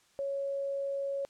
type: tone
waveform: sine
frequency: 554.4 Hz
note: C#5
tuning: in tune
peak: -31 dBFS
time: 0.19-1.25 s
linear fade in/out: 0 ms
effects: white hiss -66 dBFS RMS until 1.29 s + low-pass 8000 Hz 12 dB/octave